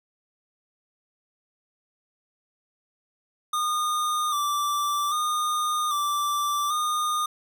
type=tone with vibrato; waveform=square; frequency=1196 Hz; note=D6; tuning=31 cents sharp; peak=-24 dBFS; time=3.53-7.26 s; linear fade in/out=5 ms; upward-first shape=square; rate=0.63 Hz; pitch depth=38 cents each way; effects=none